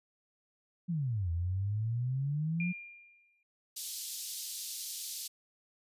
sine exponential two-way sweep, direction down then up, 182 to 82.41 to 182 Hz, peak -30 dBFS, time 0.88-2.73 s, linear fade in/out 20 ms, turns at 1.31 s
sine tone with exponential decay, 2400 Hz, D7, 37 cents sharp, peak -34 dBFS, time 2.6-3.43 s, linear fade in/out 2 ms, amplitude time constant 180 ms
pink high-pass noise, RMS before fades -40 dBFS, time 3.76-5.28 s, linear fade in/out 10 ms, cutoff 4000 Hz, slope 24 dB/octave
effects resampled to 32000 Hz

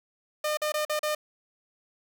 sawtooth tone with dropouts, 606 Hz, D#5, 46 cents flat, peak -22 dBFS, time 0.44-1.15 s, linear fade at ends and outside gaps 5 ms, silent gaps 0.572-0.617 / 0.721-0.74 / 0.851-0.895 / 0.993-1.03 s, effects 8-bit

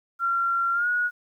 sine tone with pitch glide, 1373 to 1453.8 Hz, F6 to F#6, -30 to -31 cents, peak -21 dBFS, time 0.19-1.11 s, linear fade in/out 50 ms, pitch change +99 cents, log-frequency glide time 0.73-0.88 s, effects 10-bit

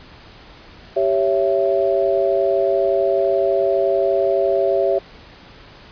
sine chord, C# diminished, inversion second, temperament equal with one note detuned, 392 / 554.4 / 666.1 Hz, G4 / C#5 / E5, 0 / 0 / +18 cents, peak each -19 dBFS, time 0.96-4.99 s, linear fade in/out 10 ms, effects pink hiss -43 dBFS RMS until 5.91 s + resampled to 11025 Hz

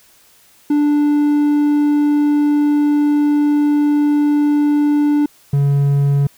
triangle tone pair in turn, 293.7 / 141.19 Hz, D4 / C#3, 0 / +32 cents, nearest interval octave + minor second, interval 1268 cents, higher first, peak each -9 dBFS, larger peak neither, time 0.7-5.26 / 5.53-6.27 s, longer first, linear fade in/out 5 ms, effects white hiss -50 dBFS RMS until 6.37 s

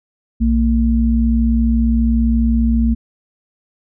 sine tone pair together, 60.57 / 228.7 Hz, B1 / A#3, -33 / -33 cents, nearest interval octave + major seventh, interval 2300 cents, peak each -14 dBFS, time 0.4-2.95 s, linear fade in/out 20 ms, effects none

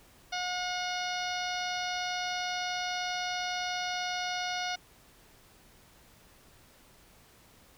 harmonic tone, 723 Hz, F#5, 40 cents flat, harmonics 1 / 2 / 3 / 4 / 5 / 6 / 7 / 8, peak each -35 / -38 / -40 / -41 / -42 / -43 / -43 / -44 dBFS, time 0.32-4.76 s, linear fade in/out 10 ms, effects pink hiss -59 dBFS RMS until 7.77 s

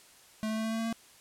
square tone with pitch steps, 217.2 / 219 / 220.7 / 222.5 / 224.3 / 226.2 / 228 Hz, A3 / A3 / A3 / A3 / A3 / A3 / A#3, -22 / -8 / +5 / +20 / +34 / +48 / -38 cents, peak -31 dBFS, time 0.43-0.927 s, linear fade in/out 0 ms, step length 71 ms, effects white hiss -57 dBFS RMS until 1.2 s + low-pass 11000 Hz 12 dB/octave

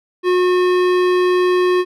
sine tone with hard clipping, 362.2 Hz, F#4, 37 cents flat, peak -14 dBFS, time 0.23-1.85 s, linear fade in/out 50 ms, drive 16 dB, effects none

